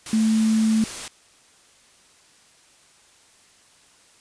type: tone in noise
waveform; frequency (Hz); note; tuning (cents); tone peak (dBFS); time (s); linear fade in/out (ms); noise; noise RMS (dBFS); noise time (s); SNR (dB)
sine; 220; A3; 0; -16; 0.13-0.84; 2; white; -33; 0.06-1.08; +14
effects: white hiss -55 dBFS RMS until 4.2 s + resampled to 22050 Hz